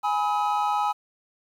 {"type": "chord", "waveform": "triangle", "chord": "G# minor", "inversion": "none", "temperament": "equal with one note detuned", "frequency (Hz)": [830.6, 987.8, 1276.5], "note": ["G#5", "B5", "D#6"], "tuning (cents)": [0, 0, 44], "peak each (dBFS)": [-22, -27, -26], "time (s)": [0.03, 0.93], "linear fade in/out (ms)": 20, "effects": ["9-bit"]}